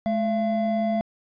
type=tone pair together; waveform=triangle; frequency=213.8 / 678.8 Hz; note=A3 / F5; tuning=-49 / -49 cents; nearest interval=octave + minor sixth; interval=2000 cents; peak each=-22 dBFS; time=0.06-1.01 s; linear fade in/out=0 ms; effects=resampled to 11025 Hz